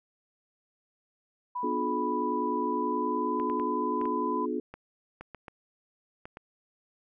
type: tone with pitch glide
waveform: sine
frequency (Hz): 987.8 to 1003.3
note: B5 to B5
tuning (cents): 0 to +27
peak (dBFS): -30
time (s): 1.55-4.46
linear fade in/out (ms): 10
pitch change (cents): +27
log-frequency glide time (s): 2.65-3.43
type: chord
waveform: sine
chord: B diminished seventh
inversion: none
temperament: just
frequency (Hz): 246.9 / 296.3 / 355.6 / 426.7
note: B3 / D4 / F4 / Ab4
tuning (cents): 0 / +15 / +31 / +47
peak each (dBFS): -34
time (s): 1.63-4.6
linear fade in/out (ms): 5
type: clicks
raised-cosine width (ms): 0.5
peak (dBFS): -27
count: 11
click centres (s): 3.399 / 3.499 / 3.598 / 4.014 / 4.055 / 4.74 / 5.21 / 5.347 / 5.482 / 6.255 / 6.371
effects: none